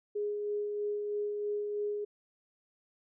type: tone with tremolo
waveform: sine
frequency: 414.6 Hz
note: G#4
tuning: 3 cents flat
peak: -30 dBFS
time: 0.15-2.05 s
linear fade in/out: 10 ms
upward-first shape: sine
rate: 3.1 Hz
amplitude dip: 30%
effects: none